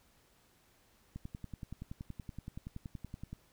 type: click train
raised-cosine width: 5 ms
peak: -30 dBFS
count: 24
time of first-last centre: 1.16-3.33 s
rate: 10.6 Hz
effects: pink hiss -68 dBFS RMS until 3.52 s